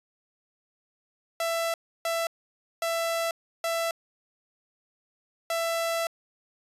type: tone bursts at uneven times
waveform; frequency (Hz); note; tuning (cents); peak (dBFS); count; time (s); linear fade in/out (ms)
sawtooth; 666; E5; +18; -22; 5; 1.4-1.74 / 2.05-2.27 / 2.82-3.31 / 3.64-3.91 / 5.5-6.07; 2
effects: resampled to 32000 Hz